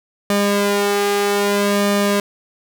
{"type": "tone with flanger", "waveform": "sawtooth", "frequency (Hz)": 202.7, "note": "G#3", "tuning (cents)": -42, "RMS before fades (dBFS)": -17, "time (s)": [0.3, 2.2], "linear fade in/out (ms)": 2, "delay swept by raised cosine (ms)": [1.7, 2.39], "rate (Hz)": 0.62, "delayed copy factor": 0.8, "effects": []}